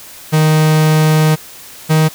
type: tone pair in turn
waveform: 45% pulse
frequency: 155.56 / 156.91 Hz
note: D#3 / D#3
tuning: 0 / +15 cents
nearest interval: unison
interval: 15 cents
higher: second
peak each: -8 dBFS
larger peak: neither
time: 0.32-1.36 / 1.89-2.09 s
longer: first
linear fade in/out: 20 ms
effects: white hiss -35 dBFS RMS until 2.14 s